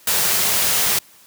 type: band-stop noise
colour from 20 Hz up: white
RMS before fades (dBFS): -18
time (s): 0.07-0.99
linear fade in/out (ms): 5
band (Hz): 240 to 350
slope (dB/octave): 96
effects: white hiss -49 dBFS RMS until 1.26 s + high-pass 80 Hz 12 dB/octave